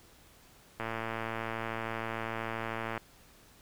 click train, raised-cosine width 0.5 ms, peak -20 dBFS, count 247, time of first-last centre 0.8-2.977 s, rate 113 Hz, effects pink hiss -59 dBFS RMS until 3.61 s

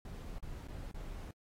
brown noise with dropouts, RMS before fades -44 dBFS, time 0.05-1.31 s, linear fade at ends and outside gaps 2 ms, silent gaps 0.385-0.426 / 0.672-0.683 / 0.914-0.944 s, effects AAC 48 kbps

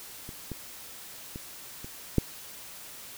clicks, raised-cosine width 3 ms, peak -28 / -22 / -25 / -28 / -8 dBFS, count 5, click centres 0.291 / 0.517 / 1.359 / 1.845 / 2.183 s, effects white hiss -45 dBFS RMS until 3.17 s

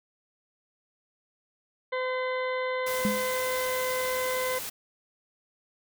harmonic tone, 511 Hz, C5, 41 cents flat, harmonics 1 / 2 / 3 / 4 / 6 / 7 / 8, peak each -29 / -34 / -40 / -35 / -48 / -47 / -51 dBFS, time 1.92-4.59 s, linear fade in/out 10 ms
white noise, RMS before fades -36 dBFS, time 2.86-4.7 s, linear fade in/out 10 ms
sine tone with exponential decay, 207.7 Hz, G#3, in tune, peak -21 dBFS, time 3.05-3.35 s, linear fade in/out 0 ms, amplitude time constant 65 ms
effects none

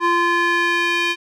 square tone with band-pass filter sweep, 345 Hz, F4, 21 cents flat, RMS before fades -18 dBFS, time 0-1.16 s, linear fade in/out 50 ms, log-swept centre 1200 to 2600 Hz, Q 2, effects none

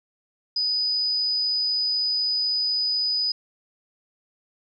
sine tone, 4978 Hz, D#8, in tune, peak -21 dBFS, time 0.56-3.32 s, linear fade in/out 5 ms, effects none

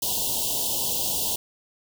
white band-stop noise, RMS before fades -26 dBFS, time 0.02-1.36 s, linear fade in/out 5 ms, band 990 to 2800 Hz, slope 96 dB/octave, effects none

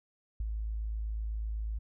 sine tone with ADSR envelope, 54 Hz, A1, 32 cents flat, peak -29 dBFS, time 0.4-1.79 s, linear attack 4 ms, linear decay 22 ms, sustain -3 dB, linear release 12 ms, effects none

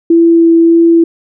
sine tone with vibrato, 333.4 Hz, E4, 20 cents sharp, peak -3 dBFS, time 0.1-1.04 s, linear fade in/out 5 ms, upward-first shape sine, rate 1.7 Hz, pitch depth 8 cents each way, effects none

